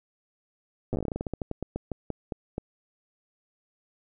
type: slowing click train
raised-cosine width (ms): 2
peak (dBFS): -17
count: 23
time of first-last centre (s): 0.93-2.581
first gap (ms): 8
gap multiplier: 1.18
effects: none